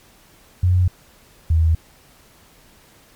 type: tone pair in turn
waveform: sine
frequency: 90.5 / 80.74 Hz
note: F#2 / E2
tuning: -38 / -35 cents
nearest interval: major second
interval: 197 cents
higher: first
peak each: -12 dBFS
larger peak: neither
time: 0.63-0.88 / 1.5-1.75 s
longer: neither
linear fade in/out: 5 ms
effects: pink hiss -51 dBFS RMS until 3.15 s + MP3 96 kbps